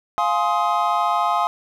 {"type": "chord", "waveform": "triangle", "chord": "F minor seventh", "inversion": "none", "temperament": "just", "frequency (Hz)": [698.5, 838.1, 1047.7, 1257.2], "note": ["F5", "Ab5", "C6", "Eb6"], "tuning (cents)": [0, 16, 2, 18], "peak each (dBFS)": -21, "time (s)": [0.18, 1.47], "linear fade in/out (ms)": 0, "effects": []}